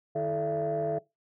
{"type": "tone cluster", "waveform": "sine", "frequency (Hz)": [152.4, 329.8, 434.7, 591, 674], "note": ["D#3", "E4", "A4", "D5", "E5"], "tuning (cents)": [-36, 1, -21, 11, 38], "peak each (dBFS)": [-35, -38, -31, -38, -29], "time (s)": [0.15, 0.99], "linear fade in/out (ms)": 10, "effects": ["noise-tail reverb RT60 0.2 s tail -20 dB re dry", "tanh soft clip ceiling -21 dBFS"]}